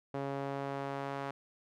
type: tone with band-pass filter sweep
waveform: sawtooth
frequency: 138.59 Hz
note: C#3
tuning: in tune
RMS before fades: -38 dBFS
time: 0.14-1.31 s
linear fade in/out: 5 ms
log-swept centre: 560 to 940 Hz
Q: 0.96
effects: none